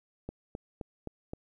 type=click train; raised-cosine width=2 ms; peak=-24 dBFS; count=5; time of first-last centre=0.29-1.334 s; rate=3.83 Hz; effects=11-bit